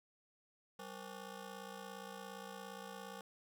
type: ring-modulated tone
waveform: 15% pulse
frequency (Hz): 329.3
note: E4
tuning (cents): -2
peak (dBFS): -38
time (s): 0.79-3.21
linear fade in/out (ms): 2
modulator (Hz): 136
effects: none